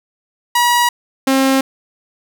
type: tone pair in turn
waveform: sawtooth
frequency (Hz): 963 / 267.4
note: B5 / C4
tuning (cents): -44 / +38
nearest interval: octave + minor seventh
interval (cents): 2218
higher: first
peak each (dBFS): -7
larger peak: neither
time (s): 0.55-0.89 / 1.27-1.61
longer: neither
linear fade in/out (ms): 5
effects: none

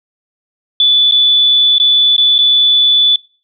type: tone with dropouts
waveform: sine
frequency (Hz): 3471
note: A7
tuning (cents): -24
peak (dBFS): -6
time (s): 0.8-3.16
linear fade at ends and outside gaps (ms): 2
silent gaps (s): 1.112-1.121 / 1.783-1.799 / 2.165-2.18 / 2.382-2.388
effects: noise-tail reverb RT60 0.4 s tail -26 dB re dry

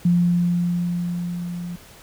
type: tone with level ramp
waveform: sine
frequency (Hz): 174.61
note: F3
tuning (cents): 0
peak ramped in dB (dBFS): -13 to -28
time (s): 0.05-1.76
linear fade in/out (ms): 5
effects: pink hiss -46 dBFS RMS until 2.02 s

